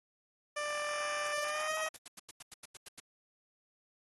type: tone with pitch glide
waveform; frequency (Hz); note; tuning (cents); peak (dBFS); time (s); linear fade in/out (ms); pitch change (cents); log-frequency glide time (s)
15% pulse; 592 to 630.8; D5 to D#5; +14 to +24; -28; 0.56-1.89; 10; +110; 1.43-1.76
type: noise bursts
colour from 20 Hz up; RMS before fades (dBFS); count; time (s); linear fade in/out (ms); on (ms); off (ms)
white; -47; 16; 1.25-3.001; 5; 26; 89
type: noise with exponential growth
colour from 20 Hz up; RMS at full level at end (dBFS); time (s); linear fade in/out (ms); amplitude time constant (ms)
blue; -42; 1.26-1.44; 1; 37
effects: AAC 32 kbps